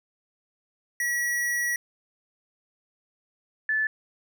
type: tone pair in turn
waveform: square / sine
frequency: 1927 / 1741.4 Hz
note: B6 / A6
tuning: -43 / -18 cents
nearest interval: major second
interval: 175 cents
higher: first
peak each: -25 / -22 dBFS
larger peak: second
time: 1-1.76 / 3.69-3.87 s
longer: first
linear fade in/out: 2 ms
effects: none